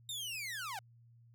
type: linear sweep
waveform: sawtooth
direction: down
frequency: 3729 to 720 Hz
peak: -36 dBFS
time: 0.09-0.79 s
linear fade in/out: 2 ms
effects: added 117 Hz sine -59 dBFS peak until 1.34 s